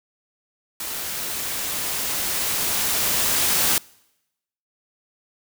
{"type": "noise with level ramp", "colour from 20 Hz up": "white", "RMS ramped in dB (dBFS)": [-30, -19], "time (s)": [0.8, 3.78], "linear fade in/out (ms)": 2, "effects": ["noise-tail reverb RT60 0.9 s tail -25 dB re dry"]}